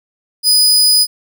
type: tone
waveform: sawtooth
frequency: 4976 Hz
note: D#8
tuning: 1 cent flat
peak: -5 dBFS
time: 0.43-1.07 s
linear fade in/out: 50 ms
effects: none